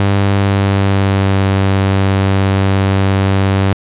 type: tone with pitch glide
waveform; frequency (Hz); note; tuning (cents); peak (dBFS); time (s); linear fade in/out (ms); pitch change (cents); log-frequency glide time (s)
sawtooth; 99.6 to 97.04; G2 to G2; +28 to -17; -6; 0-3.73; 0; -45; 0.14-1.42
effects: resampled to 8000 Hz + 8-bit